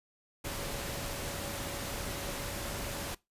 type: tone in noise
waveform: sine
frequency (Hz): 563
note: C#5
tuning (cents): +27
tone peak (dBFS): -46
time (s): 0.44-3.15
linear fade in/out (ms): 10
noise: pink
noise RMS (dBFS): -38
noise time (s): 0.44-3.15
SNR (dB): -11
effects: noise-tail reverb RT60 0.2 s tail -21 dB re dry + resampled to 32000 Hz